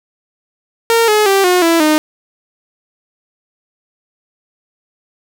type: tone with pitch steps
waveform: sawtooth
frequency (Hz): 460 / 424.3 / 391.3 / 360.9 / 332.9 / 307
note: A#4 / G#4 / G4 / F#4 / E4 / D#4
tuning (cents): -23 / +37 / -3 / -43 / +17 / -23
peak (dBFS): -5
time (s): 0.9-1.98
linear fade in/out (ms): 0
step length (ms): 180
effects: none